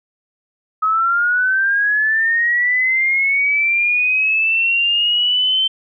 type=linear sweep; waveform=sine; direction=up; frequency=1268 to 3103 Hz; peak=-13 dBFS; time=0.82-5.68 s; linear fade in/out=10 ms; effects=none